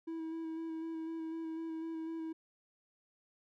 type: tone with vibrato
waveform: triangle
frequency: 324.6 Hz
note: E4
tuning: 27 cents flat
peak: -36 dBFS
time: 0.07-2.33 s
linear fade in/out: 10 ms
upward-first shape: square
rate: 4 Hz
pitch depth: 15 cents each way
effects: none